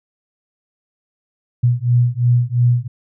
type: beating tone pair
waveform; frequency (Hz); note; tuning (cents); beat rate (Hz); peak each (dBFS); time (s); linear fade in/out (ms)
sine; 120.2 / 123.1; B2 / B2; -46 / -5; 2.9; -15; 1.63-2.88; 10
effects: none